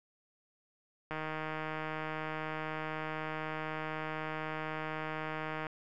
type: click train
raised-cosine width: 0.5 ms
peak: -23 dBFS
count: 712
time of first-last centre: 1.11-5.668 s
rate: 156 Hz
effects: none